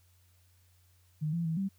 sine tone with pitch steps, 153.3 / 169.2 / 161.8 / 194.3 Hz, D#3 / E3 / E3 / G3, -25 / +45 / -32 / -15 cents, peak -29 dBFS, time 1.21-1.69 s, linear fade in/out 20 ms, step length 120 ms, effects added 90 Hz sine -63 dBFS peak until 1.78 s + white hiss -70 dBFS RMS until 1.78 s

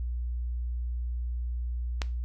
click, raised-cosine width 0.2 ms, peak -13 dBFS, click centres 2.018 s, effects noise-tail reverb RT60 0.3 s tail -17 dB re dry + added 60 Hz sine -29 dBFS peak until 2.24 s

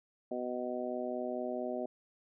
harmonic tone, 124.4 Hz, B2, 13 cents sharp, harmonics 2 / 3 / 4 / 5 / 6, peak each -40 / -40 / -43 / -38 / -45 dBFS, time 0.31-1.86 s, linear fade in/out 5 ms, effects none

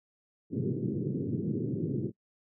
pink band-pass noise, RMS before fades -32 dBFS, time 0.5-2.12 s, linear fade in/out 50 ms, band 110 to 410 Hz, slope 48 dB/octave, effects noise-tail reverb RT60 0.1 s tail -24 dB re dry

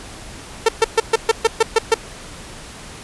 sawtooth tone bursts, 450 Hz, A4, 39 cents sharp, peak -6 dBFS, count 9, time 0.66-1.943 s, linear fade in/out 5 ms, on 27 ms, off 130 ms, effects pink hiss -36 dBFS RMS until 3.03 s + resampled to 24000 Hz

